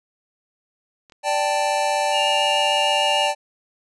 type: clicks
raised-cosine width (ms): 0.2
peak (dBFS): -30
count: 2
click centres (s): 1.098 / 1.122
type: chord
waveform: square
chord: D suspended fourth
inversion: none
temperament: equal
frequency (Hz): 587.3 / 784 / 880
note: D5 / G5 / A5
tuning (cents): 0 / 0 / 0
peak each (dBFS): -24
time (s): 1.23-3.35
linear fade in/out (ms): 50
type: tone with vibrato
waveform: sine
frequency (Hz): 2830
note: F7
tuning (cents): +22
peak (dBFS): -21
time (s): 2.11-3.3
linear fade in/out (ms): 50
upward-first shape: sine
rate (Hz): 6.7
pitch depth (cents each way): 18
effects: resampled to 24000 Hz